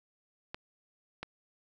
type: clicks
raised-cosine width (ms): 0.3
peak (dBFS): -22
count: 2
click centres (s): 0.545 / 1.23
effects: none